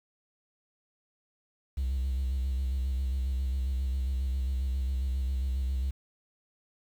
triangle tone with vibrato, 65.41 Hz, C2, in tune, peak -24 dBFS, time 1.77-5.91 s, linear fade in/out 10 ms, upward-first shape square, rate 7.4 Hz, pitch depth 50 cents each way, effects tanh soft clip ceiling -23 dBFS + 9-bit

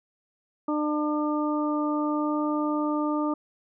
harmonic tone, 300.1 Hz, D4, 38 cents sharp, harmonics 1 / 2 / 3 / 4, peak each -25 / -32 / -34 / -32 dBFS, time 0.68-3.34 s, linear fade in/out 5 ms, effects none

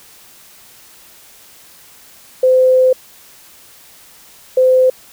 sine tone bursts at uneven times, 514 Hz, C5, 31 cents flat, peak -7 dBFS, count 2, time 2.43-2.93 / 4.57-4.9 s, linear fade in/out 5 ms, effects white hiss -43 dBFS RMS until 5.12 s

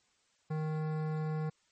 sine tone with hard clipping, 155.56 Hz, D#3, in tune, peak -34 dBFS, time 0.5-1.5 s, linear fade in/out 10 ms, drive 16 dB, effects white hiss -72 dBFS RMS until 1.71 s + MP3 32 kbps

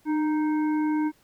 harmonic tone with a mistuned harmonic, 310.8 Hz, D#4, 2 cents flat, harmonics 1 / 3 / 5 / 7, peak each -22 / -33 / -41 / -44 dBFS, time 0.05-1.12 s, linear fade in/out 50 ms, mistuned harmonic 1, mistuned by -35 cents, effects pink hiss -62 dBFS RMS until 1.23 s

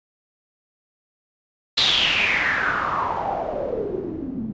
white noise with low-pass filter sweep, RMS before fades -23 dBFS, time 1.77-4.53 s, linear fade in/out 10 ms, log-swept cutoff 4000 to 210 Hz, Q 6.4, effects resampled to 16000 Hz

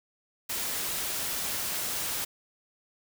white noise, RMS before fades -32 dBFS, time 0.49-2.25 s, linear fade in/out 10 ms, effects none

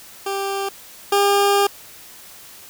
20% pulse tone pair in turn, 393.7 / 402.2 Hz, G4 / G4, +8 / +44 cents, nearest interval unison, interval 36 cents, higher second, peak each -17 / -9 dBFS, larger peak second, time 0.26-0.69 / 1.12-1.67 s, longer second, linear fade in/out 5 ms, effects white hiss -42 dBFS RMS until 2.69 s

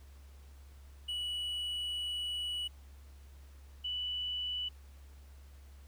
triangle / sine tone pair in turn, 2942 / 2968 Hz, F#7 / F#7, -11 / +5 cents, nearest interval unison, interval 16 cents, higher second, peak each -33 / -34 dBFS, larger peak first, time 1.08-2.68 / 3.84-4.69 s, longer first, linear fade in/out 10 ms, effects added 69 Hz sine -51 dBFS peak until 5.87 s + pink hiss -65 dBFS RMS until 5.87 s

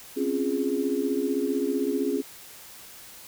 sine chord, Db major seventh, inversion third, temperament equal, 261.6 / 277.2 / 349.2 / 415.3 Hz, C4 / Db4 / F4 / Ab4, 0 / 0 / 0 / 0 cents, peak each -30 / -28 / -31 / -28 dBFS, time 0.16-2.22 s, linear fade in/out 20 ms, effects white hiss -46 dBFS RMS until 3.27 s

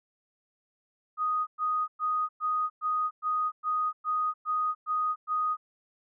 sine tone bursts, 1244.5 Hz, D#6, in tune, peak -25 dBFS, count 11, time 1.17-5.57 s, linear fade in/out 50 ms, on 300 ms, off 110 ms, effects none

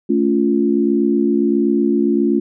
sine chord, A augmented, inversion none, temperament equal with one note detuned, 220 / 281.5 / 349.2 Hz, A3 / C#4 / E#4, 0 / +27 / 0 cents, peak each -17 dBFS, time 0.09-2.4 s, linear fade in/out 10 ms, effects none

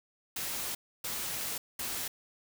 white noise bursts at uneven times, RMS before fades -36 dBFS, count 3, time 0.36-0.75 / 1.04-1.58 / 1.79-2.08 s, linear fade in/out 5 ms, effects none

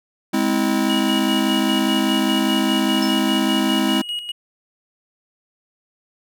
square chord, Ab augmented, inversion none, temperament just, 207.7 / 259.6 / 324.5 Hz, Ab3 / C4 / E4, 0 / -13 / -27 cents, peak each -22 dBFS, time 0.33-4.02 s, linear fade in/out 10 ms
triangle tone with tremolo, 2894 Hz, F#7, 39 cents flat, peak -21 dBFS, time 0.89-4.32 s, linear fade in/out 10 ms, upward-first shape square, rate 5 Hz, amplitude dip 60%
sine tone with exponential decay, 5274 Hz, E8, in tune, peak -22 dBFS, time 3.02-3.23 s, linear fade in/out 5 ms, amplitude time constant 45 ms
effects none

